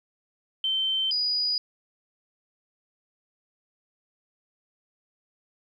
sine tone pair in turn, 3100 / 4921 Hz, G7 / D#8, -20 / -20 cents, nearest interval minor sixth, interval 800 cents, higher second, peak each -23 dBFS, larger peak neither, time 0.64-1.11 / 1.11-1.58 s, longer neither, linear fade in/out 2 ms, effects 10-bit

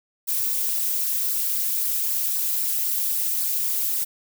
violet noise with flanger, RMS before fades -24 dBFS, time 0.27-4.05 s, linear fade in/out 20 ms, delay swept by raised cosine 0.3 to 5 ms, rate 3.8 Hz, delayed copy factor -0.75, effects none

